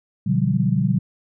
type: chord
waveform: sine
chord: G dominant seventh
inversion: first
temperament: equal with one note detuned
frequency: 123.47 / 146.83 / 179.01 / 196 Hz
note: B2 / D3 / F3 / G3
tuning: 0 / 0 / +43 / 0 cents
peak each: -22 dBFS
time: 0.26-0.99 s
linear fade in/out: 10 ms
effects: none